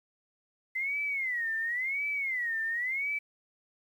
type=tone with vibrato; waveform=sine; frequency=2032 Hz; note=B6; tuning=49 cents sharp; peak=-29 dBFS; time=0.75-3.19 s; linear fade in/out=10 ms; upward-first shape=sine; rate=0.94 Hz; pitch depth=220 cents each way; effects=10-bit